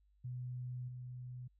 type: tone with level steps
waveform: sine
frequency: 124.9 Hz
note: B2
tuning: 20 cents sharp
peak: -40 / -44 dBFS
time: 0.24-1.48 s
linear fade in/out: 10 ms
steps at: 0.88 s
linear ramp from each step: 5 ms
effects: added 50 Hz sine -68 dBFS peak until 1.59 s